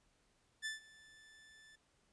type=tone with ADSR envelope; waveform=sawtooth; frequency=1757 Hz; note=A6; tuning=3 cents flat; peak=-34 dBFS; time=0.62-1.76 s; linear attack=36 ms; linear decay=140 ms; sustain=-22 dB; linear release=9 ms; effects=pink hiss -75 dBFS RMS until 2.12 s + resampled to 22050 Hz